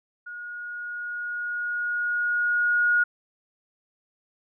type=tone with level ramp; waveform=sine; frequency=1442 Hz; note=F#6; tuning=45 cents flat; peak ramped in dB=-35 to -17 dBFS; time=0.26-3.04 s; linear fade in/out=10 ms; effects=none